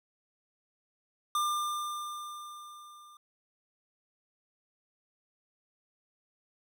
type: tone with level ramp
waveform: square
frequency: 1197 Hz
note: D6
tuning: 33 cents sharp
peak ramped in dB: -27 to -53 dBFS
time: 1.35-3.17 s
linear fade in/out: 2 ms
effects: none